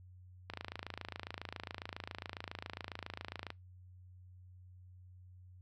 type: click train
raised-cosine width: 0.3 ms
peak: -25 dBFS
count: 83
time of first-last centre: 0.5-3.504 s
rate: 27.3 Hz
effects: noise-tail reverb RT60 0.2 s tail -25 dB re dry + added 91 Hz sine -54 dBFS peak until 5.61 s